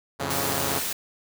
5% pulse chord, F augmented, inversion none, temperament equal, 87.31 / 110 / 138.59 Hz, F2 / A2 / C#3, 0 / 0 / 0 cents, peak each -20 / -23 / -18 dBFS, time 0.19-0.8 s, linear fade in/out 20 ms
white noise, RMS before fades -29 dBFS, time 0.3-0.93 s, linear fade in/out 5 ms
effects none

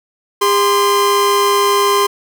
45% pulse tone pair together, 403.3 / 1038.8 Hz, G4 / C6, +49 / -13 cents, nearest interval octave + major third, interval 1638 cents, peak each -14 / -13 dBFS, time 0.41-2.07 s, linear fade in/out 10 ms, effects none

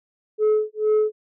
sine tone with tremolo, 428.7 Hz, A4, 45 cents flat, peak -12 dBFS, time 0.38-1.12 s, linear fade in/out 50 ms, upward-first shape sine, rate 2.2 Hz, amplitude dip 100%, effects tanh soft clip ceiling -14 dBFS

